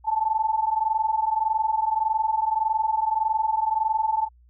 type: tone pair together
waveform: sine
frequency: 864 / 885.7 Hz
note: A5 / A5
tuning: -32 / +11 cents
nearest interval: unison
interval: 43 cents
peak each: -24 / -23 dBFS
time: 0.04-4.29 s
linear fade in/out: 50 ms
effects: added 60 Hz sine -52 dBFS peak until 4.49 s